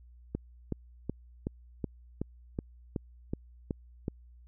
click train, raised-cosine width 3 ms, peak -19 dBFS, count 11, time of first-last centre 0.35-4.081 s, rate 2.68 Hz, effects added 60 Hz sine -52 dBFS peak until 4.47 s

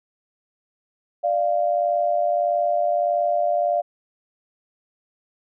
sine tone pair together, 592 / 693.6 Hz, D5 / F5, +14 / -12 cents, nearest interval minor third, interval 274 cents, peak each -22 / -20 dBFS, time 1.23-3.82 s, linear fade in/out 20 ms, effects none

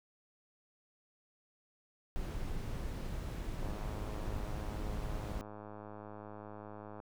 brown noise, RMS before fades -39 dBFS, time 2.16-5.41 s, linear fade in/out 0 ms
click train, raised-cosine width 1 ms, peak -34 dBFS, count 355, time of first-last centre 3.63-7.001 s, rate 105 Hz
effects none

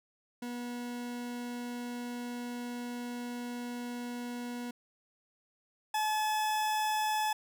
40% pulse tone pair in turn, 242.4 / 858.3 Hz, B3 / A5, -32 / -43 cents, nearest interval octave + minor seventh, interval 2189 cents, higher second, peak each -36 / -28 dBFS, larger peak second, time 0.42-4.71 / 5.94-7.33 s, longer first, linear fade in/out 5 ms, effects none

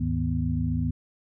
sine tone cluster, 74.8 / 102.6 / 156.8 / 245.1 Hz, D2 / G#2 / D#3 / B3, +32 / -21 / +14 / -13 cents, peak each -29 dBFS, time 0-0.91 s, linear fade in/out 10 ms, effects none

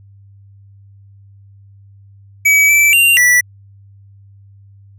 square tone with pitch steps, 2280 / 2321 / 2776 / 1960 Hz, C#7 / D7 / F7 / B6, +48 / -21 / -11 / -14 cents, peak -8 dBFS, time 2.45-3.41 s, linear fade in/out 10 ms, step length 240 ms, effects added 99 Hz sine -40 dBFS peak until 4.98 s

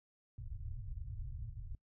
pink low-pass noise, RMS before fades -44 dBFS, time 0.38-1.75 s, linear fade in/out 2 ms, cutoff 130 Hz, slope 96 dB/octave, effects noise-tail reverb RT60 0.1 s tail -21 dB re dry

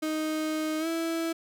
35% pulse tone with pitch glide, 311.5 to 329.3 Hz, D#4 to E4, +2 to -2 cents, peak -26 dBFS, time 0.02-1.33 s, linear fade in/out 10 ms, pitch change +96 cents, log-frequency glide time 0.79-0.87 s, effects none

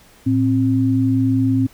sine tone pair together, 111.25 / 264.6 Hz, A2 / C4, +20 / +20 cents, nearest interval octave + minor third, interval 1500 cents, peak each -18 / -15 dBFS, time 0.26-1.67 s, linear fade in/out 10 ms, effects pink hiss -49 dBFS RMS until 1.73 s

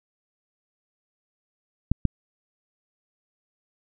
clicks, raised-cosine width 5 ms, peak -7 dBFS, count 2, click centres 1.916 / 2.053 s, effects none

